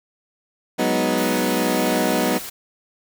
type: chord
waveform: 20% pulse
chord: G# minor seventh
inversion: third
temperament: equal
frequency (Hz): 185 / 207.7 / 246.9 / 311.1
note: F#3 / G#3 / B3 / D#4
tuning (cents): 0 / 0 / 0 / 0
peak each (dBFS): -20 / -22 / -17 / -19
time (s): 0.78-2.39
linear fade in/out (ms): 20
type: noise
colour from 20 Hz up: white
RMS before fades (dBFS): -33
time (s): 1.17-2.5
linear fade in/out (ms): 10
effects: none